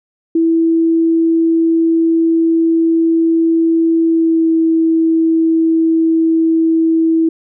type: tone with pitch glide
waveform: sine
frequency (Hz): 328.8 to 325.4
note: E4 to E4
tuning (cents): -4 to -22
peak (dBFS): -9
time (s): 0.35-7.29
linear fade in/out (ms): 5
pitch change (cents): -18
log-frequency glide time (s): 4.05-4.5
effects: none